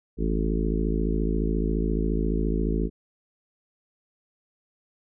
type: harmonic tone with a mistuned harmonic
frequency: 54.4 Hz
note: A1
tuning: 19 cents flat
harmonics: 1 / 3 / 4 / 5 / 6 / 7 / 8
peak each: -25 / -30 / -31 / -32 / -33 / -33 / -34 dBFS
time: 0.17-2.9 s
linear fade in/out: 50 ms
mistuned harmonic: 1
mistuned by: -130 cents
effects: none